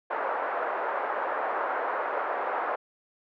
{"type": "band-pass noise", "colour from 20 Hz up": "pink", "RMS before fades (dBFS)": -30, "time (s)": [0.1, 2.76], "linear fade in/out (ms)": 10, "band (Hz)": [510, 1500], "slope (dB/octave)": 24, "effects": []}